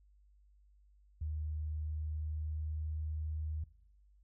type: tone with pitch glide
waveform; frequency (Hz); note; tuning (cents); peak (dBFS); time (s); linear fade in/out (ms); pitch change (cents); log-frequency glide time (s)
sine; 76.7 to 77.5; D#2 to D#2; -24 to -6; -35; 1.21-3.64; 5; +18; 1.42-2.86
effects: noise-tail reverb RT60 0.8 s tail -21 dB re dry + added 50 Hz sine -62 dBFS peak until 4.23 s